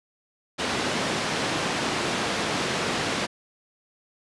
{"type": "band-pass noise", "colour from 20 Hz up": "pink", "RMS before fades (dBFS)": -27, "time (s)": [0.58, 3.27], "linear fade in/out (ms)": 20, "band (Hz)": [180, 5400], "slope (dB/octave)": 12, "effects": ["resampled to 24000 Hz"]}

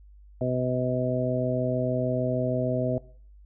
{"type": "harmonic tone", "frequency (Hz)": 126.5, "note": "B2", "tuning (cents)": 42, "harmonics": [1, 2, 3, 4, 5], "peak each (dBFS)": [-29, -30, -33, -32, -29], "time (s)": [0.41, 2.98], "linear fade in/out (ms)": 2, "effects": ["noise-tail reverb RT60 0.5 s tail -19 dB re dry", "added 50 Hz sine -48 dBFS peak until 3.45 s"]}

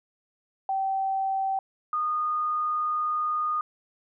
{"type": "tone pair in turn", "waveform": "sine", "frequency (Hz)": [773, 1228.2], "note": ["G5", "D#6"], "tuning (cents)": [-24, -23], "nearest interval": "minor sixth", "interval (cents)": 801, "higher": "second", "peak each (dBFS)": [-24, -24], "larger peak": "neither", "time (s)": [[0.69, 1.59], [1.93, 3.61]], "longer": "second", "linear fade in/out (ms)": 2, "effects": []}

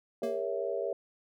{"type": "chord", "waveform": "sine", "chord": "G diminished seventh", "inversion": "none", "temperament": "equal with one note detuned", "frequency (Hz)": [401.6, 466.2, 554.4, 659.3], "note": ["G4", "Bb4", "Db5", "Fb5"], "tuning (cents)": [42, 0, 0, 0], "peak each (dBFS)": [-36, -36, -35, -37], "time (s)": [0.22, 0.93], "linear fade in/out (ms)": 2}
{"type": "tone with exponential decay", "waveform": "square", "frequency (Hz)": 233.1, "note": "A#3", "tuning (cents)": 0, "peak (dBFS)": -35, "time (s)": [0.23, 0.47], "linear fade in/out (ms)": 5, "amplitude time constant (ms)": 51}
{"effects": []}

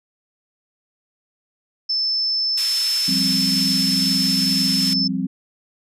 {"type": "tone", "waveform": "sine", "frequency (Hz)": 5274, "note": "E8", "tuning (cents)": 0, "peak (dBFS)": -18, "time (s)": [1.89, 5.08], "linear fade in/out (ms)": 10}
{"type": "band-pass noise", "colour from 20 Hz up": "pink", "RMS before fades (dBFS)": -29, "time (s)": [2.57, 4.94], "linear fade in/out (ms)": 10, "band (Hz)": [3200, 12000], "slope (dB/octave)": 12}
{"type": "chord", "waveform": "sine", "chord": "F suspended second", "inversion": "none", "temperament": "equal with one note detuned", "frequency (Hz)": [173.81, 196, 261.6], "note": ["F3", "G3", "C4"], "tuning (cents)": [-8, 0, 0], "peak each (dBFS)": [-26, -24, -24], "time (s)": [3.08, 5.27], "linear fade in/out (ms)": 5}
{"effects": ["resampled to 32000 Hz"]}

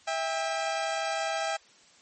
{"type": "tone pair together", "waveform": "sawtooth", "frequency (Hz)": [653, 798.5], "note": ["E5", "G5"], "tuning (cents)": [-17, 32], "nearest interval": "minor third", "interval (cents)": 349, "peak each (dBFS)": -27, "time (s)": [0.07, 1.57], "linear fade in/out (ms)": 10, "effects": ["white hiss -58 dBFS RMS until 2.01 s", "MP3 32 kbps"]}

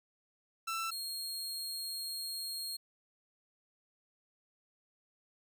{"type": "tone pair in turn", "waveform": "sawtooth", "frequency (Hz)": [1335, 4254], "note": ["E6", "C8"], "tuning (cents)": [22, 28], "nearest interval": "octave + minor sixth", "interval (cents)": 2006, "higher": "second", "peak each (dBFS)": [-31, -35], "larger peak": "first", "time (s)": [[0.67, 0.91], [0.91, 2.77]], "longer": "second", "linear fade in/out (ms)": 10, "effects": []}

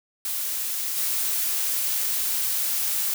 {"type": "noise with level steps", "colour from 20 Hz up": "blue", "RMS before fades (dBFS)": [-28, -25], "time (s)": [0.25, 3.14], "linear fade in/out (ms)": 2, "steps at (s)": 0.96, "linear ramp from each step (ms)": 20, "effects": []}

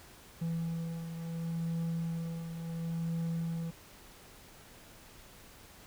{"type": "beating tone pair", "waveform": "triangle", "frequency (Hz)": [165.8, 166.51], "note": ["E3", "E3"], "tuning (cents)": [10, 18], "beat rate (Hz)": 0.71, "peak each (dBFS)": [-32, -40], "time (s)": [0.41, 3.71], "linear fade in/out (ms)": 10, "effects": ["pink hiss -55 dBFS RMS until 5.86 s"]}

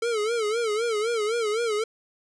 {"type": "tone with vibrato", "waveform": "square", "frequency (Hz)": 445.1, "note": "A4", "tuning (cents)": 20, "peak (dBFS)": -24, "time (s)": [0.02, 1.84], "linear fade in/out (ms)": 5, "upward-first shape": "sine", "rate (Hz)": 3.9, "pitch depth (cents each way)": 120, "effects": ["resampled to 22050 Hz", "10-bit"]}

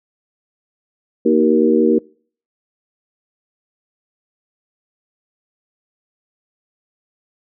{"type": "harmonic tone with a mistuned harmonic", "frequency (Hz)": 78.3, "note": "D#2", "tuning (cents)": 11, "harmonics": [3, 4, 5, 6], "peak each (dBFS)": [-16, -16, -16, -16], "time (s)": [1.25, 1.99], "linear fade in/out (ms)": 10, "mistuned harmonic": 5, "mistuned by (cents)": -36, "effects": ["noise-tail reverb RT60 0.5 s tail -26 dB re dry"]}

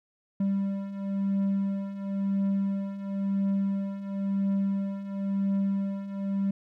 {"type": "beating tone pair", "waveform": "triangle", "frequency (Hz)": [196, 196.97], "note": ["G3", "G3"], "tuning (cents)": [0, 9], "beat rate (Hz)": 0.97, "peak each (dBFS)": [-30, -25], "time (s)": [0.4, 6.51], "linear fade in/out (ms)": 5, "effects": []}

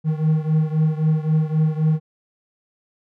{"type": "beating tone pair", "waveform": "triangle", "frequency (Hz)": [155.1, 158.9], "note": ["D#3", "D#3"], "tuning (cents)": [-5, 37], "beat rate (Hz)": 3.8, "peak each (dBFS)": [-16, -19], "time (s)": [0.04, 2], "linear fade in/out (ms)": 50, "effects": []}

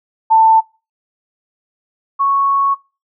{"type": "tone pair in turn", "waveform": "sine", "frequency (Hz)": [890, 1106.9], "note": ["A5", "C#6"], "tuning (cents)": [20, -3], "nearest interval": "major third", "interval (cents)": 377, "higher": "second", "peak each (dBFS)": [-6, -11], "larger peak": "first", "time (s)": [[0.3, 0.61], [2.19, 2.75]], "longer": "second", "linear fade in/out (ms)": 20, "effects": ["noise-tail reverb RT60 0.3 s tail -21 dB re dry"]}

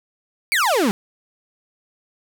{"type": "exponential sweep", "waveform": "35% pulse", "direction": "down", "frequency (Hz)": [2386, 186.3], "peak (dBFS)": -14, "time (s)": [0.52, 0.91], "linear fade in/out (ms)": 0, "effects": []}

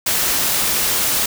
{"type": "noise", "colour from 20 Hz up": "white", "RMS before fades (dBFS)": -18, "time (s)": [0.06, 1.26], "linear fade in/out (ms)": 5, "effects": []}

